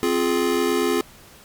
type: chord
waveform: square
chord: F minor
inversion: second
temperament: just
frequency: 261.9 / 349.2 / 419.1 Hz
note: C4 / F4 / Ab4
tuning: +2 / 0 / +16 cents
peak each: -25 / -23 / -23 dBFS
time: 0.03-1.01 s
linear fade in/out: 0 ms
effects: pink hiss -47 dBFS RMS until 1.44 s + MP3 96 kbps